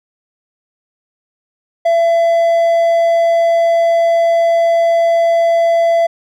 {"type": "tone", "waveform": "triangle", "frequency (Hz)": 672, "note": "E5", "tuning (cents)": 33, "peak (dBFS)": -7, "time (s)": [1.85, 6.07], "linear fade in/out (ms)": 10, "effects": []}